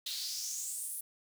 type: noise with high-pass filter sweep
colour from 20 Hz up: pink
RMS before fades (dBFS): -39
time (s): 0.06-1.01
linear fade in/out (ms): 5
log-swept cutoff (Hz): 3700 to 11000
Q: 4.2
effects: none